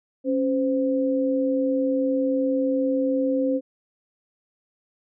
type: tone pair together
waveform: sine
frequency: 273.9 / 516.6 Hz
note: C#4 / C5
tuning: -21 / -22 cents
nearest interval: major seventh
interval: 1099 cents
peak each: -22 / -23 dBFS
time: 0.24-3.61 s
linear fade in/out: 50 ms
effects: none